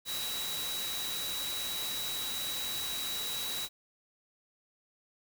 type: tone in noise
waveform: sine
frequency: 3893 Hz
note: B7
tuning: 26 cents flat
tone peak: -36 dBFS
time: 0.05-3.69 s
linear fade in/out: 50 ms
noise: white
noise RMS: -38 dBFS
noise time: 0.05-3.69 s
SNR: -1 dB
effects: none